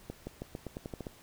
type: accelerating click train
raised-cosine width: 2 ms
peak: -25 dBFS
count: 10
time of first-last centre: 0.1-1.068 s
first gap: 170 ms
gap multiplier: 0.88
effects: pink hiss -57 dBFS RMS until 1.22 s